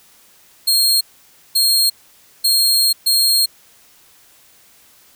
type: tone bursts at uneven times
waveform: sawtooth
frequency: 4241 Hz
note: C8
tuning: 23 cents sharp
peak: -9 dBFS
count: 4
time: 0.67-1.01 / 1.55-1.9 / 2.44-2.93 / 3.06-3.46 s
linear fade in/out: 10 ms
effects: white hiss -50 dBFS RMS until 5.15 s